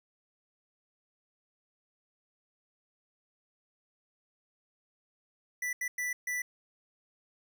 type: tone bursts at uneven times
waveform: square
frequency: 1975.5 Hz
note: B6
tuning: in tune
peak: -32 dBFS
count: 4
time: 5.62-5.73 / 5.81-5.88 / 5.98-6.13 / 6.27-6.42 s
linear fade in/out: 5 ms
effects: none